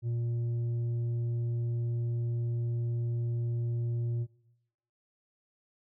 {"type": "tone with tanh clipping", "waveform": "sine", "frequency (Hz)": 118.1, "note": "A#2", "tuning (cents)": 23, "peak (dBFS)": -30, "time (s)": [0.02, 4.27], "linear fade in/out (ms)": 50, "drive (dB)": 5, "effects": ["noise-tail reverb RT60 0.9 s tail -21 dB re dry"]}